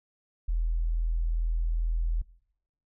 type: tone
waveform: sine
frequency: 41.2 Hz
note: E1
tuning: in tune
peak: -24 dBFS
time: 0.48-2.22 s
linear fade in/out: 10 ms
effects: noise-tail reverb RT60 0.8 s tail -22 dB re dry